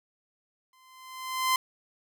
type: tone with exponential growth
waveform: sawtooth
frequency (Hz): 1035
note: C6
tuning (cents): -19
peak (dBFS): -17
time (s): 0.73-1.56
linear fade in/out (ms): 2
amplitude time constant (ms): 180
effects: none